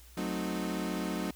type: chord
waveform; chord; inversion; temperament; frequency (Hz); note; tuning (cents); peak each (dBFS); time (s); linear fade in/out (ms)
35% pulse; F# diminished seventh; none; equal; 185 / 220 / 261.6 / 311.1; F#3 / A3 / C4 / Eb4; 0 / 0 / 0 / 0; -34 / -37 / -38 / -36; 0.17-1.31; 5
effects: added 60 Hz sine -53 dBFS peak until 1.35 s + white hiss -58 dBFS RMS until 1.35 s